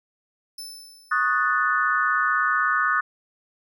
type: tone with exponential decay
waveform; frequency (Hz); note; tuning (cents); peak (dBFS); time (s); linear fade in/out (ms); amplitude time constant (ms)
sawtooth; 5274; E8; 0; -30; 0.58-1.64; 5; 230
type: chord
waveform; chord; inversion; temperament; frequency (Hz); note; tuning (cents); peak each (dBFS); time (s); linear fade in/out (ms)
sine; D# half-diminished seventh; third; equal; 1108.7 / 1244.5 / 1480 / 1760; C#6 / D#6 / F#6 / A6; 0 / 0 / 0 / 0; -28 / -23 / -23 / -26; 1.11-3.01; 10
effects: none